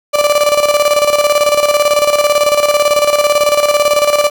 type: tone with tremolo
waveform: 35% pulse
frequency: 587.3 Hz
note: D5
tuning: in tune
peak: -5 dBFS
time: 0.13-4.3 s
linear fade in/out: 20 ms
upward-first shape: square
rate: 18 Hz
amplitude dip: 60%
effects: none